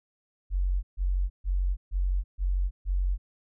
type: tone bursts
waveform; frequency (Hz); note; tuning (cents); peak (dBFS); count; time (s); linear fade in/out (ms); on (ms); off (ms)
sine; 46; F#1; -9; -23; 6; 0.5-3.18; 50; 330; 140
effects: none